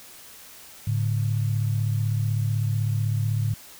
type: tone pair together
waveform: sine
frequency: 107.9 / 143.85 Hz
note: A2 / D3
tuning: -33 / -36 cents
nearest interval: perfect fourth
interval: 497 cents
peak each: -22 / -28 dBFS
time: 0.87-3.54 s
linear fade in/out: 5 ms
effects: white hiss -46 dBFS RMS until 3.79 s